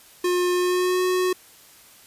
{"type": "tone with pitch glide", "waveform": "square", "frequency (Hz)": [357.8, 366.6], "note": ["F4", "F#4"], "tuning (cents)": [42, -16], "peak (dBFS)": -20, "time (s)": [0.24, 1.33], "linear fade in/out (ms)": 5, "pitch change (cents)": 42, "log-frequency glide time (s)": [0.52, 1.02], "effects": ["white hiss -50 dBFS RMS until 2.06 s", "resampled to 32000 Hz"]}